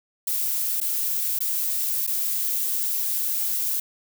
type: noise with dropouts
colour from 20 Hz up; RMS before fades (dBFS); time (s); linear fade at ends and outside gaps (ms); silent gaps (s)
violet; -25; 0.27-3.8; 5; 0.803-0.812 / 1.39-1.405 / 2.067-2.074
effects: none